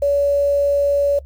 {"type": "tone with quantisation", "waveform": "sine", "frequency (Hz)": 568, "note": "C#5", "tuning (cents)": 42, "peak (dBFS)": -13, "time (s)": [0.02, 1.19], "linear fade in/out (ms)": 5, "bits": 7, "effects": ["noise-tail reverb RT60 0.1 s tail -19 dB re dry", "added 69 Hz sine -35 dBFS peak until 1.25 s"]}